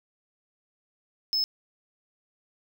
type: tone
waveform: triangle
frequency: 5210 Hz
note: E8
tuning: 21 cents flat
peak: -22 dBFS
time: 1.33-1.44 s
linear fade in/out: 0 ms
effects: none